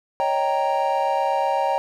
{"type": "chord", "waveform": "triangle", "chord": "Eb dominant seventh", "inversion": "third", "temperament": "equal", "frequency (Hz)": [554.4, 622.3, 784, 932.3], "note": ["Db5", "Eb5", "G5", "Bb5"], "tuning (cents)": [0, 0, 0, 0], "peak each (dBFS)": [-23, -26, -21, -22], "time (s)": [0.2, 1.78], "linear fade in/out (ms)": 0, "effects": []}